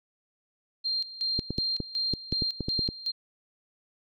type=tone with tremolo; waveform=sine; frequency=4186 Hz; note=C8; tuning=in tune; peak=-26 dBFS; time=0.84-3.12 s; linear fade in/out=20 ms; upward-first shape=square; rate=2.7 Hz; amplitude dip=80%
type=clicks; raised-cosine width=3 ms; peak=-17 dBFS; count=11; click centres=1.391 / 1.506 / 1.585 / 1.803 / 2.137 / 2.326 / 2.422 / 2.607 / 2.685 / 2.792 / 2.889 s
effects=none